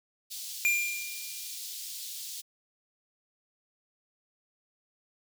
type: high-pass noise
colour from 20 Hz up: pink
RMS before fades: -40 dBFS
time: 0.3-2.42 s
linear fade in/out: 20 ms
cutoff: 3700 Hz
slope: 24 dB/octave
type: tone with exponential decay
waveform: square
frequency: 2395 Hz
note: D7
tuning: 33 cents sharp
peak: -22 dBFS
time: 0.65-1.57 s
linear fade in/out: 0 ms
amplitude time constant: 200 ms
effects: none